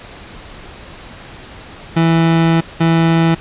30% pulse tone pair in turn, 164.81 / 164.81 Hz, E3 / E3, 0 / 0 cents, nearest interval unison, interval 0 cents, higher neither, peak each -7 dBFS, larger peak neither, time 1.96-2.61 / 2.8-3.35 s, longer first, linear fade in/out 10 ms, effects pink hiss -35 dBFS RMS until 3.4 s + resampled to 8000 Hz

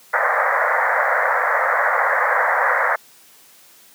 white band-pass noise, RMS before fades -18 dBFS, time 0.13-2.96 s, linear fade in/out 10 ms, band 490 to 2000 Hz, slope 96 dB/octave, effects white hiss -49 dBFS RMS until 3.94 s + high-pass 150 Hz 12 dB/octave

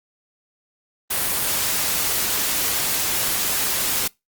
white noise, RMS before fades -22 dBFS, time 1.1-4.08 s, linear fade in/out 10 ms, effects noise-tail reverb RT60 0.2 s tail -24 dB re dry + Opus 32 kbps

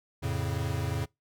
square chord, F augmented, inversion none, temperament equal, 87.31 / 110 / 138.59 Hz, F2 / A2 / C#3, 0 / 0 / 0 cents, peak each -34 dBFS, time 0.22-1.06 s, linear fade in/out 20 ms, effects noise-tail reverb RT60 0.2 s tail -25 dB re dry

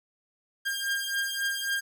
sawtooth beating tone pair, 1605 / 1608.7 Hz, G6 / G6, +40 / +44 cents, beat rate 3.7 Hz, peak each -27 / -28 dBFS, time 0.65-1.81 s, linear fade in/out 20 ms, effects none

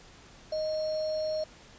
sine tone with sample-and-hold, 622.3 Hz, D#5, in tune, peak -28 dBFS, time 0.52-1.44 s, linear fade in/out 5 ms, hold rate 4900 Hz, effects pink hiss -53 dBFS RMS until 1.78 s + resampled to 16000 Hz

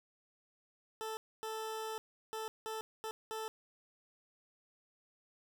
20% pulse tone bursts at uneven times, 440 Hz, A4, in tune, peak -34 dBFS, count 6, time 1.01-1.17 / 1.43-1.98 / 2.33-2.48 / 2.66-2.81 / 3.04-3.11 / 3.31-3.48 s, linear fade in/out 0 ms, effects none

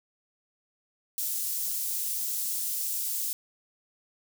white high-pass noise, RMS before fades -31 dBFS, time 1.18-3.33 s, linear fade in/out 0 ms, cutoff 6900 Hz, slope 12 dB/octave, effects none

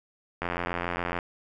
click train, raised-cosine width 0.5 ms, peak -14 dBFS, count 68, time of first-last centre 0.42-1.188 s, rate 87.2 Hz, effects none

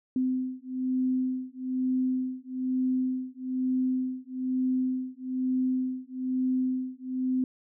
sine beating tone pair, 256.4 / 257.5 Hz, C4 / C4, -35 / -28 cents, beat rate 1.1 Hz, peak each -29 dBFS, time 0.16-7.44 s, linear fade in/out 2 ms, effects none

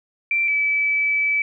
sine tone pair in turn, 2349 / 2302 Hz, D7 / D7, 0 / -35 cents, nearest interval unison, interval 35 cents, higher first, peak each -17 dBFS, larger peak neither, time 0.31-0.48 / 0.48-1.42 s, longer second, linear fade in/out 2 ms, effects none

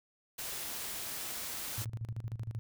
white noise, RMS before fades -40 dBFS, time 0.38-1.85 s, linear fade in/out 10 ms
sine tone with tremolo, 112.7 Hz, A2, 42 cents sharp, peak -34 dBFS, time 1.78-2.59 s, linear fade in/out 0 ms, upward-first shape square, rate 13 Hz, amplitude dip 80%
effects none

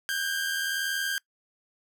sawtooth tone pair together, 1529 / 1610 Hz, G6 / G6, -44 / +46 cents, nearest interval minor second, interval 90 cents, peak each -30 / -25 dBFS, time 0.09-1.18 s, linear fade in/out 0 ms, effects noise-tail reverb RT60 0.1 s tail -23 dB re dry

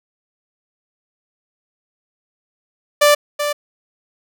sawtooth tone with echo, 587.3 Hz, D5, in tune, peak -5 dBFS, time 3.01-3.15 s, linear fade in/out 10 ms, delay 380 ms, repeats 1, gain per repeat -9 dB, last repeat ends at 3.53 s, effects none

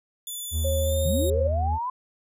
5% pulse tone with pitch glide, 3485 to 3735 Hz, A7 to A#7, -17 to +3 cents, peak -25 dBFS, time 0.27-1.3 s, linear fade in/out 2 ms, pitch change +120 cents, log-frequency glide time 0.81-1.11 s
triangle tone with vibrato, 79 Hz, D#2, 27 cents sharp, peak -21 dBFS, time 0.51-1.79 s, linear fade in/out 50 ms, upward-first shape sine, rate 14 Hz, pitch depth 28 cents each way
sine tone, 543 Hz, C#5, 36 cents flat, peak -25 dBFS, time 0.64-1.48 s, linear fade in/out 10 ms
sine linear sweep, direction up, 129 to 1032 Hz, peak -26 dBFS, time 1.05-1.9 s, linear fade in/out 5 ms
effects none

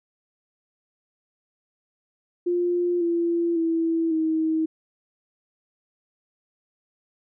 sine tone with pitch steps, 351.4 / 340 / 329 / 318.4 Hz, F4 / F4 / E4 / D#4, +11 / -46 / -3 / +40 cents, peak -20 dBFS, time 2.46-4.66 s, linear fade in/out 10 ms, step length 550 ms, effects none

